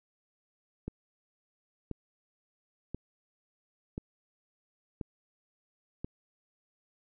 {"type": "click train", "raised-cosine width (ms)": 3, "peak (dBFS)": -23, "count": 6, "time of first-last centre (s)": [0.88, 6.045], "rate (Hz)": 0.968, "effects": []}